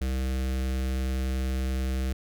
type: tone with notch filter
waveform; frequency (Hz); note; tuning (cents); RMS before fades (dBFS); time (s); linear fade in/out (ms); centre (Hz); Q
square; 65.1; C2; -8; -28; 0.01-2.13; 5; 940; 1.4
effects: none